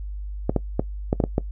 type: clicks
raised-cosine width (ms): 2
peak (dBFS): -6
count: 7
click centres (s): 0.495 / 0.563 / 0.795 / 1.129 / 1.202 / 1.239 / 1.381
effects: noise-tail reverb RT60 0.1 s tail -20 dB re dry + added 50 Hz sine -29 dBFS peak until 1.51 s